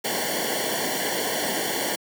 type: noise with comb filter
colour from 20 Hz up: pink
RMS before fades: -26 dBFS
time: 0.04-1.96 s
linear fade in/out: 10 ms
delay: 0.79 ms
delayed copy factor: -0.95
effects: high-pass 200 Hz 12 dB/octave